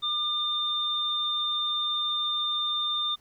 sine tone pair together, 1200 / 3607 Hz, D6 / A7, +37 / +42 cents, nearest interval octave + perfect fifth, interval 1905 cents, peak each -33 / -26 dBFS, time 0.02-3.16 s, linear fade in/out 20 ms, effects pink hiss -62 dBFS RMS until 3.2 s

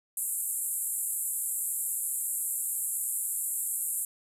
white band-pass noise, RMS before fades -32 dBFS, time 0.17-4.05 s, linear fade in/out 2 ms, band 7500 to 13000 Hz, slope 96 dB/octave, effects none

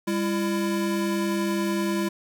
square tone pair together, 200 / 336.8 Hz, G3 / E4, +35 / +37 cents, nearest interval major sixth, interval 902 cents, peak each -27 dBFS, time 0.07-2.09 s, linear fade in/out 10 ms, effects 8-bit

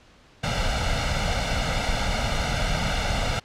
pink noise with comb filter, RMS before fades -24 dBFS, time 0.43-3.4 s, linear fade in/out 10 ms, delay 1.4 ms, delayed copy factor +0.75, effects pink hiss -54 dBFS RMS until 3.44 s + low-pass 5000 Hz 12 dB/octave

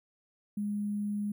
sine tone with sample-and-hold, 206.1 Hz, G#3, 13 cents flat, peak -30 dBFS, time 0.57-1.32 s, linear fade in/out 5 ms, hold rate 11025 Hz, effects none

